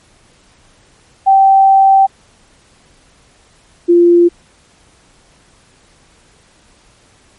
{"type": "tone pair in turn", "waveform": "sine", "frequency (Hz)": [777, 346.1], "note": ["G5", "F4"], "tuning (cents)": [-16, -16], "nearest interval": "octave + major second", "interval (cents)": 1400, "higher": "first", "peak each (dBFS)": -4, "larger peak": "neither", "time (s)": [[1.26, 2.07], [3.88, 4.29]], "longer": "first", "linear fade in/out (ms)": 20, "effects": ["pink hiss -49 dBFS RMS until 7.38 s", "MP3 48 kbps"]}